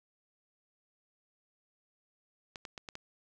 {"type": "clicks", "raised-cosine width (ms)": 0.2, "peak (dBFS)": -25, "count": 5, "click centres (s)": [2.558, 2.652, 2.778, 2.888, 2.954], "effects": []}